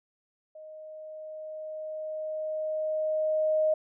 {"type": "tone with level ramp", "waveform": "sine", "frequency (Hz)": 622.3, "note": "D#5", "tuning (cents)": 0, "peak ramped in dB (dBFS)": [-43, -21], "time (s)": [0.55, 3.74], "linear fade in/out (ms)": 5, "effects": []}